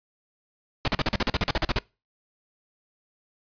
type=noise bursts; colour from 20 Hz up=pink; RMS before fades=-23 dBFS; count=14; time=0.85-1.788 s; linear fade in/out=0 ms; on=28 ms; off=42 ms; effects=noise-tail reverb RT60 0.3 s tail -25 dB re dry + resampled to 11025 Hz